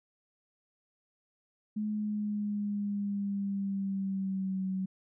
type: tone with pitch glide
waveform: sine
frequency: 212.1 to 188.96 Hz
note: G#3 to F#3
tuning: +37 to +37 cents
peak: -30 dBFS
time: 1.76-4.86 s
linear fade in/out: 10 ms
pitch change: -200 cents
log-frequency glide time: 1.89-4.66 s
effects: none